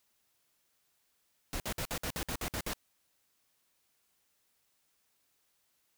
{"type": "noise bursts", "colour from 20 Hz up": "pink", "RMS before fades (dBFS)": -36, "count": 10, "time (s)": [1.53, 2.734], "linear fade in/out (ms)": 0, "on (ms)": 70, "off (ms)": 56, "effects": ["white hiss -75 dBFS RMS until 5.97 s"]}